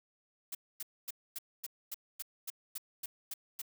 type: noise bursts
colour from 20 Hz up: blue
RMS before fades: -40 dBFS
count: 12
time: 0.52-3.618 s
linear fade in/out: 5 ms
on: 29 ms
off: 250 ms
effects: none